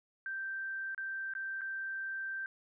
sine tone with dropouts, 1566 Hz, G6, 2 cents flat, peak -36 dBFS, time 0.26-2.46 s, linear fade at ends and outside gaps 1 ms, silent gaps 0.947-0.978 / 1.337-1.351 / 1.61-1.616 s, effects none

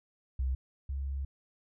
sine tone pair in turn, 64.9 / 68.4 Hz, C2 / C#2, -13 / -23 cents, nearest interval minor second, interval 90 cents, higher second, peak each -28 / -32 dBFS, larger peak first, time 0.39-0.55 / 0.89-1.25 s, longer second, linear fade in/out 5 ms, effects none

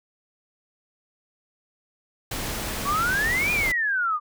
pink noise, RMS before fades -30 dBFS, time 2.31-3.72 s, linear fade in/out 5 ms
sine exponential two-way sweep, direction up then down, 1095 to 2466 to 1180 Hz, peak -21 dBFS, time 2.84-4.2 s, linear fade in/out 50 ms, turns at 3.52 s
effects none

